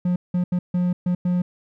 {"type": "tone bursts at uneven times", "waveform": "triangle", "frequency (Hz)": 178.5, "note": "F3", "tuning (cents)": 38, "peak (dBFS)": -16, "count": 6, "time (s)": [[0.05, 0.16], [0.34, 0.44], [0.52, 0.59], [0.74, 0.93], [1.06, 1.15], [1.25, 1.42]], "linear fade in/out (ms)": 5, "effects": []}